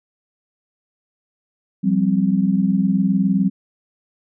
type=chord; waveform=sine; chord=F suspended second; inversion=none; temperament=equal with one note detuned; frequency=174.61 / 194.19 / 261.6 Hz; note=F3 / G3 / C4; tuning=0 / -16 / 0 cents; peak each=-21 / -16 / -22 dBFS; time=1.83-3.5 s; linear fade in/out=20 ms; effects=none